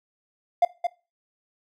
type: tone with echo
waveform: triangle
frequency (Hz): 698.5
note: F5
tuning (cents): 0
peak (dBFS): -11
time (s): 0.62-0.65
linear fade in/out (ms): 5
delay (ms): 220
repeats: 1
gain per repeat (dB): -8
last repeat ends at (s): 0.87
effects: noise-tail reverb RT60 0.3 s tail -21 dB re dry + tanh soft clip ceiling -10 dBFS